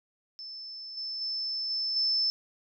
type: tone with level steps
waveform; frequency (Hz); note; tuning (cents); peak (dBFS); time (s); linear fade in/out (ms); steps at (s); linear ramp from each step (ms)
sine; 5274; E8; 0; -39 / -33 / -30 / -28 / -24; 0.39-2.3; 0; 0.97 / 1.21 / 1.7 / 1.96; 5
effects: none